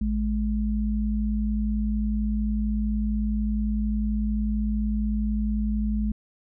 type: tone pair together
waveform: sine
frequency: 55.52 / 211.3 Hz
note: A1 / G#3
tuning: +16 / +30 cents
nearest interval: octave + major seventh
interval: 2314 cents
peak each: -25 dBFS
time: 0.01-6.12 s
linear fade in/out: 5 ms
effects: none